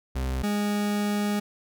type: tone pair in turn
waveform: 40% pulse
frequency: 65 / 206.4 Hz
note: C2 / G#3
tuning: -11 / -10 cents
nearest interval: octave + minor sixth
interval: 2001 cents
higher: second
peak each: -25 / -23 dBFS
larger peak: second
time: 0.15-0.43 / 0.43-1.4 s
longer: second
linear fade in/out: 10 ms
effects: none